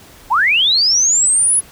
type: linear sweep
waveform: sine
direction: up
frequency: 784 to 10548 Hz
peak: -10 dBFS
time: 0.3-1.61 s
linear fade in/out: 20 ms
effects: pink hiss -42 dBFS RMS until 1.71 s